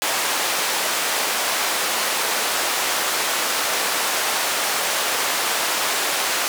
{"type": "band-pass noise", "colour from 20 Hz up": "pink", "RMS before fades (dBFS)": -22, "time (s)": [0.02, 6.48], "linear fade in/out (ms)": 0, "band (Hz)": [630, 14000], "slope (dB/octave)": 12, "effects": []}